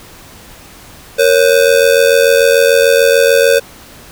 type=ring-modulated tone; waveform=square; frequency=508 Hz; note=B4; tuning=49 cents sharp; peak=-4 dBFS; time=1.18-3.6 s; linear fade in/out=20 ms; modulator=43.4 Hz; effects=pink hiss -37 dBFS RMS until 4.11 s